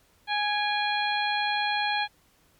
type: harmonic tone with a mistuned harmonic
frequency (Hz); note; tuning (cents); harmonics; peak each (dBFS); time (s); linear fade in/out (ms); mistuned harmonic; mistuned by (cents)
830.6; G#5; 0; 1 / 2 / 3 / 4 / 5; -27 / -30 / -32 / -33 / -34; 0.27-2.08; 50; 3; -49
effects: pink hiss -63 dBFS RMS until 2.59 s + MP3 96 kbps